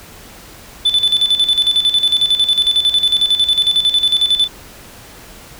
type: tone with tremolo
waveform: sine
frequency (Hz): 3504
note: A7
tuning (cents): -8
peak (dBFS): -6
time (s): 0.85-4.48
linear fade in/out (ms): 10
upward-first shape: square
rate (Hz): 11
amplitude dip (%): 75
effects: tanh soft clip ceiling -8 dBFS + pink hiss -38 dBFS RMS until 5.59 s